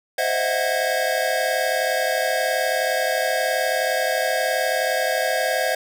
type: tone cluster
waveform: square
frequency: 520 / 623 / 662 / 734 / 1634 Hz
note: C5 / D#5 / E5 / F#5 / G#6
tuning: -11 / +2 / +7 / -14 / -29 cents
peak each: -27 dBFS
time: 0.18-5.75 s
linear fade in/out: 5 ms
effects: none